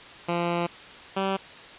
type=tone pair in turn; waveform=10% pulse; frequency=172.3 / 193.4 Hz; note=F3 / G3; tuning=-23 / -23 cents; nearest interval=major second; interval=200 cents; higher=second; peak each=-16 dBFS; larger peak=neither; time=0.28-0.67 / 1.16-1.37 s; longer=first; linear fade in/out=10 ms; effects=white hiss -44 dBFS RMS until 1.78 s + resampled to 8000 Hz